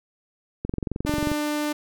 click train, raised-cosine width 3 ms, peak -14 dBFS, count 16, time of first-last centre 0.65-1.317 s, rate 22.5 Hz
sawtooth tone, 298 Hz, D4, 25 cents sharp, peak -20 dBFS, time 1.06-1.73 s, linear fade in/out 10 ms
effects none

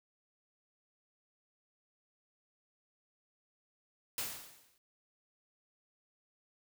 white noise with exponential decay, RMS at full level -35 dBFS, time 4.18-4.78 s, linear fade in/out 1 ms, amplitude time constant 130 ms, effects none

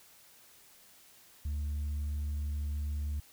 sine tone, 73.42 Hz, D2, in tune, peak -29 dBFS, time 1.45-3.2 s, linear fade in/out 5 ms, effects tanh soft clip ceiling -31 dBFS + white hiss -59 dBFS RMS until 3.32 s

